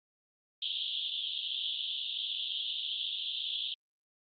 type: band-pass noise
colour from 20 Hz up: white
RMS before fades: -36 dBFS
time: 0.62-3.74 s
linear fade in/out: 2 ms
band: 3000 to 3700 Hz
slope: 96 dB/octave
effects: Opus 48 kbps